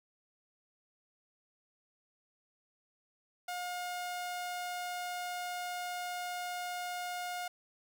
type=tone; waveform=sawtooth; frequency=715 Hz; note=F5; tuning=41 cents sharp; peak=-33 dBFS; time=3.48-7.48 s; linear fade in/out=5 ms; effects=none

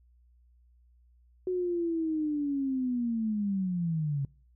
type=linear sweep; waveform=sine; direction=down; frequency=370 to 135.8 Hz; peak=-27 dBFS; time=1.47-4.25 s; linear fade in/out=2 ms; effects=noise-tail reverb RT60 0.5 s tail -25 dB re dry + added 60 Hz sine -59 dBFS peak until 4.55 s

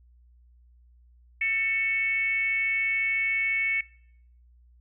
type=tone with frequency modulation; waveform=sine; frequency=2217 Hz; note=C#7; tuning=in tune; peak=-23 dBFS; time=1.41-3.81 s; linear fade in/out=5 ms; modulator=424 Hz; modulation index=0.49; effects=noise-tail reverb RT60 0.7 s tail -23 dB re dry + added 60 Hz sine -54 dBFS peak until 4.8 s

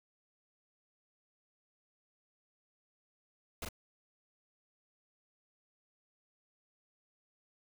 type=noise with echo; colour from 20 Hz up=pink; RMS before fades=-40 dBFS; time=3.62-3.65 s; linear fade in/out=2 ms; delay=38 ms; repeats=1; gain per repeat=-2 dB; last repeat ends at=3.688 s; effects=none

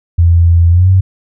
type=tone with pitch glide; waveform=sine; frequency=84.9 to 94.2 Hz; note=F2 to F#2; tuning=-48 to +32 cents; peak=-4 dBFS; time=0.18-1.01 s; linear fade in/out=10 ms; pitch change=+180 cents; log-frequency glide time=0.7-0.89 s; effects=none

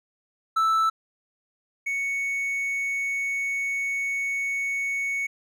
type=tone pair in turn; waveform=triangle; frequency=1318.5 / 2220 Hz; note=E6 / C#7; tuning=0 / +2 cents; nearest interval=major sixth; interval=902 cents; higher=second; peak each=-17 / -23 dBFS; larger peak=first; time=0.56-0.9 / 1.86-5.27 s; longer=second; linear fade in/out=10 ms; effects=none

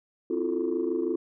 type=chord; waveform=sine; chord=F major seventh; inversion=second; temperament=equal with one note detuned; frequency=261.6 / 329.6 / 355.5 / 440 Hz; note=C4 / E4 / F4 / A4; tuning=0 / 0 / +31 / 0 cents; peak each=-33 / -29 / -28 / -31 dBFS; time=0.3-1.16 s; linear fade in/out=5 ms; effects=tanh soft clip ceiling -18 dBFS

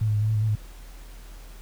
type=tone with pitch steps; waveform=sine; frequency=108.8 / 106.2 / 104.4 / 107.6 / 109.6 / 105.9 / 110 / 105.7 Hz; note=A2 / G#2 / G#2 / A2 / A2 / G#2 / A2 / G#2; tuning=-19 / +39 / +10 / -38 / -6 / +34 / 0 / +31 cents; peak=-20 dBFS; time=0.01-0.554 s; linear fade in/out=5 ms; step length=68 ms; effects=added 40 Hz sine -40 dBFS peak until 1.61 s + pink hiss -51 dBFS RMS until 1.61 s

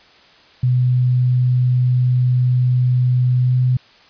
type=tone with pitch glide; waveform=sine; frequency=125.4 to 126.56 Hz; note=B2 to B2; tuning=+27 to +43 cents; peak=-12 dBFS; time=0.63-3.77 s; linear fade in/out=5 ms; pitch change=+16 cents; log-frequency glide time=3.4-3.55 s; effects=white hiss -48 dBFS RMS until 4.09 s + resampled to 11025 Hz

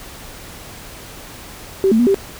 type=tone with pitch steps; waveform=sine; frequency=385.6 / 222.8 / 241 / 392.5 Hz; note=G4 / A3 / B3 / G4; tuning=-28 / +22 / -42 / +2 cents; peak=-10 dBFS; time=1.84-2.144 s; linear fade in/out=0 ms; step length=76 ms; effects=pink hiss -36 dBFS RMS until 2.39 s

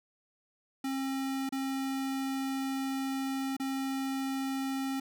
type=tone with dropouts; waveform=square; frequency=268.6 Hz; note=C4; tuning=46 cents sharp; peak=-32 dBFS; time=0.84-5 s; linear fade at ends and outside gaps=5 ms; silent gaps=1.492-1.523 / 3.567-3.598 s; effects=none

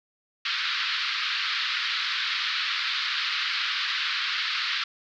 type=band-pass noise; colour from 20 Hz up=white; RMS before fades=-28 dBFS; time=0.45-4.84 s; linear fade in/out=5 ms; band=1200 to 4500 Hz; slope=48 dB/octave; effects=none

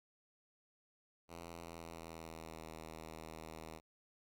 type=tone with pitch glide; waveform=5% pulse; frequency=84.7 to 79.95 Hz; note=E2 to D#2; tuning=+48 to +48 cents; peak=-37 dBFS; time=1.28-3.81 s; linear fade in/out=50 ms; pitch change=-100 cents; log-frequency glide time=1.42-2.67 s; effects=none

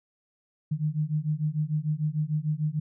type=beating tone pair; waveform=sine; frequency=149.3 / 156 Hz; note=D3 / D#3; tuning=+29 / +5 cents; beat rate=6.7 Hz; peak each=-28 dBFS; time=0.71-2.8 s; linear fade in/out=10 ms; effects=none

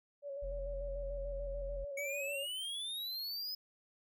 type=tone with vibrato; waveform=sine; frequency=562 Hz; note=C#5; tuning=24 cents sharp; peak=-40 dBFS; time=0.22-2.47 s; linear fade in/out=50 ms; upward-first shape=square; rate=6.8 Hz; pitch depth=32 cents each way
type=tone; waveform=triangle; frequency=43.06 Hz; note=F1; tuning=24 cents flat; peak=-38 dBFS; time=0.42-1.85 s; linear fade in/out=10 ms
type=exponential sweep; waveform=square; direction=up; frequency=2233 to 5100 Hz; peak=-39 dBFS; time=1.97-3.55 s; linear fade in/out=5 ms
effects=none

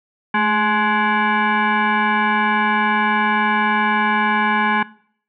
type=tone with frequency modulation; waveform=sine; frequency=415.3 Hz; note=G#4; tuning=in tune; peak=-14 dBFS; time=0.34-4.83 s; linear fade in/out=5 ms; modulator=631 Hz; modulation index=2.7; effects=noise-tail reverb RT60 0.6 s tail -21 dB re dry

